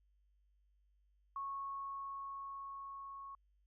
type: tone with level ramp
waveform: sine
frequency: 1101 Hz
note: C#6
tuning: 12 cents flat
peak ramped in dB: -39 to -47 dBFS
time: 1.36-3.35 s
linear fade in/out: 2 ms
effects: added 50 Hz sine -70 dBFS peak until 3.66 s